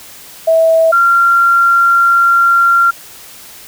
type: tone pair in turn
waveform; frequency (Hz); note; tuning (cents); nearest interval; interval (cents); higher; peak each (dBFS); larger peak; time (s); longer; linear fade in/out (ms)
sine; 651 / 1379.4; E5 / F6; -22 / -22; octave + minor second; 1300; second; -6; neither; 0.47-0.92 / 0.92-2.91; second; 10
effects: white hiss -35 dBFS RMS until 3.67 s